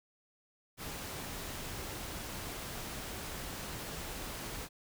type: noise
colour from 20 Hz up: pink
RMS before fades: -42 dBFS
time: 0.77-4.69 s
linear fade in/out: 50 ms
effects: none